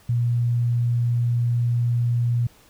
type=tone; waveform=sine; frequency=119.6 Hz; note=A#2; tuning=45 cents sharp; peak=-18 dBFS; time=0.09-2.47 s; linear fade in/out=5 ms; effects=pink hiss -54 dBFS RMS until 2.69 s